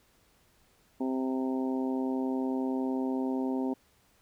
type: harmonic tone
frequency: 130.81 Hz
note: C3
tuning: in tune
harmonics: 2 / 3 / 4 / 5 / 6 / 7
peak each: -29 / -36 / -41 / -43 / -44 / -43 dBFS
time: 1-3.74 s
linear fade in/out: 10 ms
effects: pink hiss -66 dBFS RMS until 4.21 s